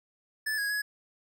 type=tone with pitch steps; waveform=square; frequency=1741 / 1656 / 1681 Hz; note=A6 / G#6 / G#6; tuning=-19 / -5 / +20 cents; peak=-29 dBFS; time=0.46-0.82 s; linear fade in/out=10 ms; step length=120 ms; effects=none